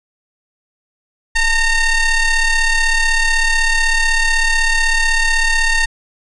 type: ring-modulated tone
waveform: 40% pulse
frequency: 910 Hz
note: A#5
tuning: 42 cents flat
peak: -8 dBFS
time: 1.35-5.86 s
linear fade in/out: 10 ms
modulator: 928 Hz
effects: resampled to 22050 Hz